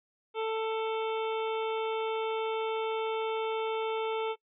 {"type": "harmonic tone", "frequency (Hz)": 443.4, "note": "A4", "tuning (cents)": 13, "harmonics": [1, 2, 3, 5, 6, 7, 8], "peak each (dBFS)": [-30, -36, -40, -44, -46, -47, -48], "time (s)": [0.34, 4.36], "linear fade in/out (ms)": 50, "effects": ["noise-tail reverb RT60 0.1 s tail -22 dB re dry"]}